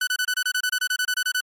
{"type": "tone bursts", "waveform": "sawtooth", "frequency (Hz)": 1495, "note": "F#6", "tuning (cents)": 17, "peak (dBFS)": -17, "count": 16, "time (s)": [0.01, 1.407], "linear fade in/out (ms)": 5, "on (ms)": 62, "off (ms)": 27, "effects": ["MP3 64 kbps"]}